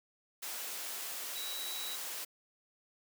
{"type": "tone in noise", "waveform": "sine", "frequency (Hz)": 3895, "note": "B7", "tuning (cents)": -25, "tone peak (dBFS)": -41, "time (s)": [1.35, 1.96], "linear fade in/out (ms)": 10, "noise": "white", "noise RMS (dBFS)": -41, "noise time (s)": [0.42, 2.25], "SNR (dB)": -3, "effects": ["high-pass 400 Hz 12 dB/octave"]}